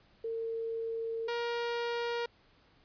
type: tone pair in turn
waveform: sine / sawtooth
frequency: 454.4 / 472.6 Hz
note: A#4 / A#4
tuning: -44 / +24 cents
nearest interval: minor second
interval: 68 cents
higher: second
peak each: -33 / -28 dBFS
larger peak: second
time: 0.24-1.28 / 1.28-2.26 s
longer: first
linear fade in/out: 5 ms
effects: pink hiss -65 dBFS RMS until 2.84 s + resampled to 11025 Hz